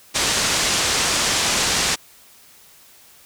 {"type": "low-pass noise", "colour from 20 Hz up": "white", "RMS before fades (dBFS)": -20, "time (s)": [0.14, 1.96], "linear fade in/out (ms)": 20, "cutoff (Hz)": 7700, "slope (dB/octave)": 24, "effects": ["white hiss -49 dBFS RMS until 3.25 s"]}